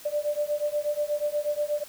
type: beating tone pair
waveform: sine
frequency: 587.3 / 595.6 Hz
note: D5 / D5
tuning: 0 / +24 cents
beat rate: 8.3 Hz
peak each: -28 / -28 dBFS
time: 0.05-1.84 s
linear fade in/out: 10 ms
effects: white hiss -47 dBFS RMS until 1.88 s